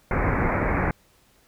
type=low-pass noise; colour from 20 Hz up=pink; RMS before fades=-23 dBFS; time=0.11-0.91 s; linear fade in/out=2 ms; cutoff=2300 Hz; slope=96 dB/octave; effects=pink hiss -60 dBFS RMS until 1.47 s